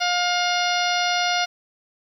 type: harmonic tone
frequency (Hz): 710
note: F5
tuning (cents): +28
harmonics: 1 / 2 / 3 / 4 / 5 / 6 / 7 / 8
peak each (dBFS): -23 / -26 / -28 / -29 / -30 / -31 / -31 / -32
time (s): 0-1.46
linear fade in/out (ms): 20
effects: 9-bit